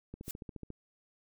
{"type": "click train", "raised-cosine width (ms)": 3, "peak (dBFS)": -30, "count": 9, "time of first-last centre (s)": [0.14, 0.703], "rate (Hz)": 14.2}
{"type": "noise with exponential growth", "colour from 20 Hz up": "blue", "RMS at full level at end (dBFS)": -34, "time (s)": [0.23, 0.31], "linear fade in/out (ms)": 2, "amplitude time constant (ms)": 16}
{"effects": []}